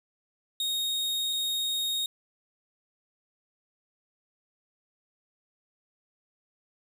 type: tone pair in turn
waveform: 40% pulse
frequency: 3729 / 3729 Hz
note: A#7 / A#7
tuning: 0 / 0 cents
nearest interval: unison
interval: 0 cents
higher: neither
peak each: -26 dBFS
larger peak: neither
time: 0.6-1.33 / 1.33-2.06 s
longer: neither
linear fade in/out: 2 ms
effects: 10-bit